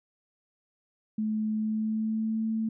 sine tone with pitch glide, 216 to 221.7 Hz, A3 to A3, -32 to +13 cents, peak -26 dBFS, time 1.18-2.69 s, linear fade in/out 5 ms, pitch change +45 cents, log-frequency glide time 1.54-2.45 s, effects none

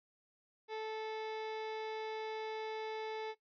30% pulse tone, 437.4 Hz, A4, 10 cents flat, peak -36 dBFS, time 0.68-3.35 s, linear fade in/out 50 ms, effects noise-tail reverb RT60 0.1 s tail -17 dB re dry + resampled to 11025 Hz

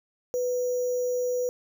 sine tone with sample-and-hold, 495.7 Hz, B4, 6 cents sharp, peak -24 dBFS, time 0.34-1.49 s, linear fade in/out 0 ms, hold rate 6300 Hz, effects none

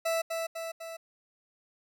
40% pulse tone with echo, 659 Hz, E5, 1 cent flat, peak -26 dBFS, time 0.05-0.22 s, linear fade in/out 10 ms, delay 250 ms, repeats 3, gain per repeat -4 dB, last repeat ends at 0.97 s, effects none

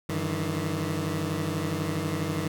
20% pulse tone cluster, 96 / 150.3 / 162.5 Hz, G2 / D3 / E3, -36 / +40 / -24 cents, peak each -28 / -27 / -26 dBFS, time 0.09-2.48 s, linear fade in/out 5 ms, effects none

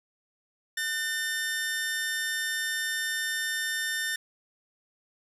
sawtooth tone pair together, 1497.4 / 1800 Hz, F#6 / A6, +20 / +39 cents, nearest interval minor third, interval 319 cents, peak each -36 / -25 dBFS, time 0.77-4.16 s, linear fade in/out 5 ms, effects none

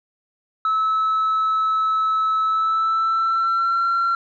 sine tone with pitch glide, 1300 to 1365.4 Hz, E6 to F6, -24 to -40 cents, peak -15 dBFS, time 0.65-4.15 s, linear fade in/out 2 ms, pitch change +84 cents, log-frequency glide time 2.43-3.86 s, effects tanh soft clip ceiling -15 dBFS

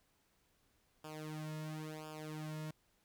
sawtooth tone with flanger, 154.8 Hz, D#3, 9 cents flat, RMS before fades -45 dBFS, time 1.04-2.71 s, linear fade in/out 5 ms, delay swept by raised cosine 0.49 to 2.59 ms, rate 0.96 Hz, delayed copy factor -0.95, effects pink hiss -75 dBFS RMS until 3.04 s

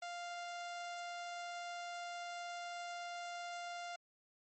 sawtooth tone, 698 Hz, F5, 1 cent flat, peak -39 dBFS, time 0.02-3.96 s, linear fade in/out 5 ms, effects MP3 32 kbps

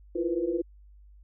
sine tone cluster, 330.6 / 348 / 477 / 504 Hz, E4 / F4 / A#4 / B4, +5 / -6 / +40 / +35 cents, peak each -32 / -28 / -35 / -34 dBFS, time 0.15-0.62 s, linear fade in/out 10 ms, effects added 50 Hz sine -50 dBFS peak until 1.23 s

